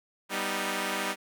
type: chord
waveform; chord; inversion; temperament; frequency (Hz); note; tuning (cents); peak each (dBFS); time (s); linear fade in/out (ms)
5% pulse; G augmented; none; equal; 196 / 246.9 / 311.1; G3 / B3 / D#4; 0 / 0 / 0; -21 / -24 / -22; 0.29-1.16; 50
effects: none